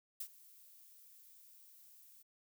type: noise with ADSR envelope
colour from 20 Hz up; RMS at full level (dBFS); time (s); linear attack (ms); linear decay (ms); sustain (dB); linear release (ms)
violet; -41; 0.2-2.23; 6; 68; -20; 15
effects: none